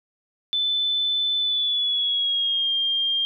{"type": "tone with pitch glide", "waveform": "sine", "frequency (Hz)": [3514, 3204], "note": ["A7", "G7"], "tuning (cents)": [-3, 37], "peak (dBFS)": -20, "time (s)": [0.53, 3.25], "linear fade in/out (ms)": 0, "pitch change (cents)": -160, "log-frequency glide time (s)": [1.39, 2.72], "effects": []}